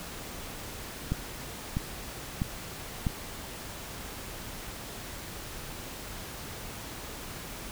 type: click train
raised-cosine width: 5 ms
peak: -15 dBFS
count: 4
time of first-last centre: 1.12-3.068 s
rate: 1.54 Hz
effects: pink hiss -41 dBFS RMS until 7.71 s